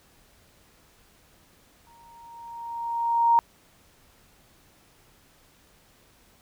sine tone with exponential growth, 932.3 Hz, A#5, in tune, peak -14 dBFS, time 1.87-3.39 s, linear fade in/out 0 ms, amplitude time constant 330 ms, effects pink hiss -59 dBFS RMS until 6.41 s

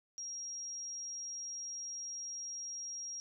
sine tone, 5630 Hz, F8, 13 cents sharp, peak -40 dBFS, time 0.18-3.2 s, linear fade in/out 0 ms, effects none

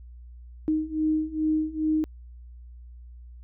sine beating tone pair, 309.7 / 312.1 Hz, D#4 / D#4, -8 / +5 cents, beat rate 2.4 Hz, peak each -27 / -25 dBFS, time 0.68-2.04 s, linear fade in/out 0 ms, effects added 60 Hz sine -42 dBFS peak until 3.43 s

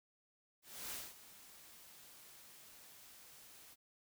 white noise with ADSR envelope, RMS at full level -44 dBFS, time 0.62-3.76 s, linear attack 300 ms, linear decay 210 ms, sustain -15 dB, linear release 32 ms, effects none

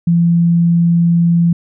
sine tone, 170 Hz, F3, 46 cents flat, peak -8 dBFS, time 0.07-1.53 s, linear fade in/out 5 ms, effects none

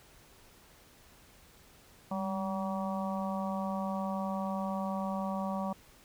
harmonic tone with a mistuned harmonic, 190.5 Hz, G3, 49 cents flat, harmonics 1 / 3 / 4 / 5 / 6, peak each -34 / -39 / -40 / -41 / -42 dBFS, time 2.11-5.73 s, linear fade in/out 5 ms, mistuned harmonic 1, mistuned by +58 cents, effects pink hiss -59 dBFS RMS until 6.04 s

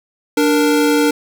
square tone pair together, 294 / 466.2 Hz, D4 / A#4, +2 / 0 cents, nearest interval minor sixth, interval 798 cents, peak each -14 / -16 dBFS, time 0.37-1.11 s, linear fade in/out 5 ms, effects none

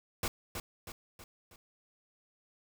pink noise with echo, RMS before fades -33 dBFS, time 0.23-0.28 s, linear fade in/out 2 ms, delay 320 ms, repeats 4, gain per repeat -6 dB, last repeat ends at 1.56 s, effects none

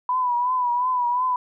sine tone with vibrato, 989 Hz, B5, 2 cents sharp, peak -19 dBFS, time 0.09-1.36 s, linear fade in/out 2 ms, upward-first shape triangle, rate 2.8 Hz, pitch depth 65 cents each way, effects none

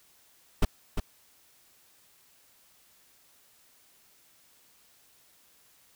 brown noise with echo, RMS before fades -20 dBFS, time 0.62-0.65 s, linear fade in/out 5 ms, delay 350 ms, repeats 1, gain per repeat -7 dB, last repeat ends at 1 s, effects white hiss -62 dBFS RMS until 5.95 s

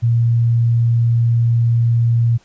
sine tone, 117.1 Hz, A#2, 8 cents sharp, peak -11 dBFS, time 0.02-2.38 s, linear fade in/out 20 ms, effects pink hiss -53 dBFS RMS until 2.44 s + resampled to 16000 Hz

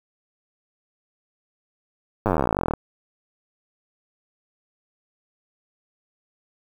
slowing click train, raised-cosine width 1 ms, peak -7 dBFS, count 30, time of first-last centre 2.26-2.737 s, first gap 9 ms, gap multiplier 1.04, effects 7-bit

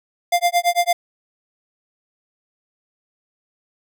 square tone with tremolo, 698.5 Hz, F5, in tune, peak -13 dBFS, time 0.32-0.93 s, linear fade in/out 5 ms, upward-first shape sine, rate 8.9 Hz, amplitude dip 100%, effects none

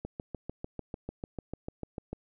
click train, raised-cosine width 2 ms, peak -23 dBFS, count 15, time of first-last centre 0.05-2.13 s, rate 6.73 Hz, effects none

